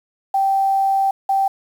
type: tone pair in turn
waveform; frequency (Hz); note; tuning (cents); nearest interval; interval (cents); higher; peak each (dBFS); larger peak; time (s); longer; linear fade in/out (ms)
sine; 780 / 780; G5 / G5; -9 / -9; unison; 0; neither; -14; neither; 0.34-1.11 / 1.29-1.48; first; 5
effects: 7-bit